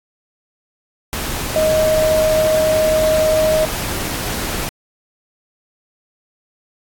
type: tone in noise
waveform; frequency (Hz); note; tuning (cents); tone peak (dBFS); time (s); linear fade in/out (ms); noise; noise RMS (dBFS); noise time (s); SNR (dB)
sine; 626; D#5; +10; -12; 1.56-3.65; 0; pink; -23; 1.13-4.69; +8
effects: AAC 64 kbps